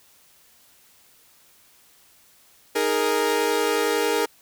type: chord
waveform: sawtooth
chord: D# suspended fourth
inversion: none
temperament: equal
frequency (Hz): 311.1 / 415.3 / 466.2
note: D#4 / G#4 / A#4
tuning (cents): 0 / 0 / 0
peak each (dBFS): -25 / -20 / -19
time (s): 2.75-4.26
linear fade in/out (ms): 10
effects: white hiss -56 dBFS RMS until 4.41 s